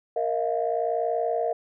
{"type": "chord", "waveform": "sine", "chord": "Bb suspended fourth", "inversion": "none", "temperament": "equal with one note detuned", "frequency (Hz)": [466.2, 637.9, 698.5], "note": ["Bb4", "Eb5", "F5"], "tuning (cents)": [0, 43, 0], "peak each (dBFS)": -27, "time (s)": [0.16, 1.53], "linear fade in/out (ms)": 5, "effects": ["tanh soft clip ceiling -14 dBFS"]}